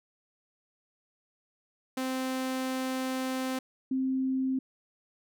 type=tone pair in turn; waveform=sawtooth / sine; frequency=260 / 262.6 Hz; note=C4 / C4; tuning=-11 / +6 cents; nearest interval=unison; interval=17 cents; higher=second; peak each=-26 dBFS; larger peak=neither; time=1.97-3.59 / 3.91-4.59 s; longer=first; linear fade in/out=5 ms; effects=none